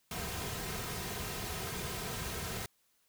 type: noise with comb filter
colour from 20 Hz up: pink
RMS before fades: -39 dBFS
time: 0.11-2.66 s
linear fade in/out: 2 ms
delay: 3.5 ms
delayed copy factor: -0.6
effects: white hiss -73 dBFS RMS until 3.08 s